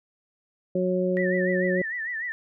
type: harmonic tone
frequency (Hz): 183.1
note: F#3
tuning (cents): -18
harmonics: 1 / 2 / 3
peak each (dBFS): -26 / -26 / -26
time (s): 0.75-1.82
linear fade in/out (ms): 5
type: tone with vibrato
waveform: sine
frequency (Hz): 1864.7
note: A#6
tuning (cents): 0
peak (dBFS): -28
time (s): 1.17-2.32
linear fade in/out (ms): 0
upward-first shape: sine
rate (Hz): 6.7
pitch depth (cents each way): 110
effects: none